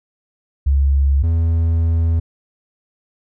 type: tone pair in turn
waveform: sine / triangle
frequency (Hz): 69.2 / 82.53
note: C#2 / E2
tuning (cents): -2 / +3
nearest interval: minor third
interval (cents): 305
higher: second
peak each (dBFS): -11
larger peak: neither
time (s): 0.66-1.23 / 1.23-2.2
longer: second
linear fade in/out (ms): 10
effects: none